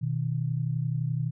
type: tone pair together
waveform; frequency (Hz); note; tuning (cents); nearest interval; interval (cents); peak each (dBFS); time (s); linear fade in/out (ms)
sine; 123.84 / 155.6; B2 / D#3; +5 / 0; major third; 395; -28 / -29; 0.01-1.31; 20
effects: none